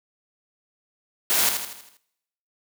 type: noise with echo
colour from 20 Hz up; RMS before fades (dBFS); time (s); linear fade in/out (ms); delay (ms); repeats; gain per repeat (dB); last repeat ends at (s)
white; -21; 1.3-1.49; 0; 80; 6; -6; 1.97
effects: noise-tail reverb RT60 0.9 s tail -24 dB re dry + high-pass 200 Hz 12 dB/octave